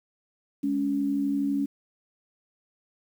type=tone pair together; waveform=sine; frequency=208.5 / 280.7 Hz; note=G#3 / C#4; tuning=+7 / +22 cents; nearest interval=perfect fourth; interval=515 cents; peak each=-31 / -24 dBFS; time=0.63-1.66 s; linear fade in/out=10 ms; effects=9-bit